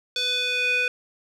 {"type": "tone with band-pass filter sweep", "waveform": "square", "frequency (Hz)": 496.8, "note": "B4", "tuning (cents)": 10, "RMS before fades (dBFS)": -24, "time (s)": [0.16, 0.88], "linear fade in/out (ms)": 2, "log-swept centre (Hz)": [3900, 2200], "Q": 4.2, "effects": []}